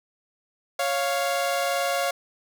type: tone pair together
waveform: sawtooth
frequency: 554.4 / 698.5 Hz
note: C#5 / F5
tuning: 0 / 0 cents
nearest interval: major third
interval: 400 cents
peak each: -22 dBFS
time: 0.79-2.11 s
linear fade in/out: 5 ms
effects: none